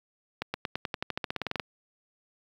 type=accelerating click train; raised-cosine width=0.3 ms; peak=-14 dBFS; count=17; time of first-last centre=0.42-1.597 s; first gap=120 ms; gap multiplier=0.93; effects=high-pass 80 Hz 12 dB/octave + 9-bit